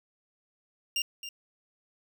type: tone with echo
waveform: 25% pulse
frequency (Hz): 2794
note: F7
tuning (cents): 0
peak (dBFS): -23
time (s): 0.96-1.02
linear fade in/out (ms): 2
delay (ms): 270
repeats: 1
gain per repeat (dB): -11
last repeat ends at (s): 1.29
effects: none